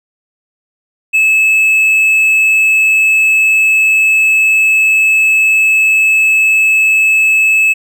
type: tone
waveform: triangle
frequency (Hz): 2601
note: E7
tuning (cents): -24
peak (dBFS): -5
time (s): 1.13-7.74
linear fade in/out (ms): 20
effects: none